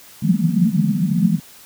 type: band-pass noise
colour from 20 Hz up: white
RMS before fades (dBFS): -17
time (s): 0.22-1.4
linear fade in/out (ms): 5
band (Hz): 150 to 230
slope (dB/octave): 96
effects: white hiss -44 dBFS RMS until 1.65 s